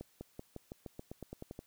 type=accelerating click train; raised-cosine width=2 ms; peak=-30 dBFS; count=13; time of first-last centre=0.01-1.591 s; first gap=200 ms; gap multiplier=0.92; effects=white hiss -69 dBFS RMS until 1.66 s